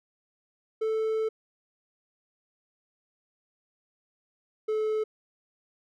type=tone pair in turn; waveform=triangle; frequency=440 / 432.7 Hz; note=A4 / A4; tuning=0 / -29 cents; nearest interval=unison; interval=29 cents; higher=first; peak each=-23 dBFS; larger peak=neither; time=0.81-1.29 / 4.68-5.04 s; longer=first; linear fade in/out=10 ms; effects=none